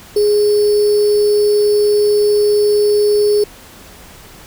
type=tone with sample-and-hold; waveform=sine; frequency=415.5 Hz; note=G#4; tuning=1 cent sharp; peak=-9 dBFS; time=0.16-3.44 s; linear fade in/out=5 ms; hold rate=4900 Hz; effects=pink hiss -39 dBFS RMS until 4.46 s